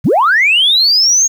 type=linear sweep; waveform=sine; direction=up; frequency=73.42 to 6645 Hz; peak=-6 dBFS; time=0.04-1.28 s; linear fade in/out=20 ms; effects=tanh soft clip ceiling -3 dBFS + 7-bit